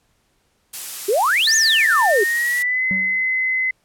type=noise; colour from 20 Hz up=blue; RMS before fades=-27 dBFS; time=0.73-2.63 s; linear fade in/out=10 ms
type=exponential two-way sweep; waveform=sine; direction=up then down; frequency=370 to 6920 to 370 Hz; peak=-14 dBFS; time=1.08-2.24 s; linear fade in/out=10 ms; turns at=1.56 s
type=tone with pitch glide; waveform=sine; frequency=1787 to 2041 Hz; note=A6 to C7; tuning=+26 to -44 cents; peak=-17 dBFS; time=1.47-3.71 s; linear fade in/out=5 ms; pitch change=+230 cents; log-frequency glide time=2.06-2.84 s
type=tone with exponential decay; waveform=triangle; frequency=190 Hz; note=F#3; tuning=46 cents sharp; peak=-19 dBFS; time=2.91-3.28 s; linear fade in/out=0 ms; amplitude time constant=80 ms
effects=pink hiss -64 dBFS RMS until 3.84 s + low-pass 12000 Hz 12 dB/octave